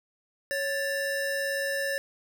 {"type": "tone pair together", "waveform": "square", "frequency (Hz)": [554.4, 1761.3], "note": ["C#5", "A6"], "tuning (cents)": [0, 1], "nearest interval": "octave + minor sixth", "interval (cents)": 2001, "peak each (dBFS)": [-31, -31], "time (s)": [0.51, 1.98], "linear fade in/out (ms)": 0, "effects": []}